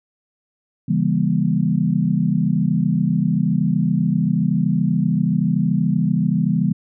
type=chord; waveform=sine; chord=C# diminished seventh; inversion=none; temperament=just; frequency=138.59 / 166.31 / 199.57 / 239.5 Hz; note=C#3 / E3 / G3 / Bb3; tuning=0 / +16 / +31 / +47 cents; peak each=-23 / -19 / -20 / -23 dBFS; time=0.88-6.73 s; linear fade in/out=10 ms; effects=none